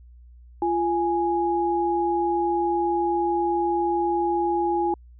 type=tone pair together; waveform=sine; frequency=344.6 / 830.6 Hz; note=F4 / G#5; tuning=-23 / 0 cents; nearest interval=octave + minor third; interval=1523 cents; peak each=-23 dBFS; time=0.62-4.94 s; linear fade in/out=2 ms; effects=added 60 Hz sine -45 dBFS peak until 5.19 s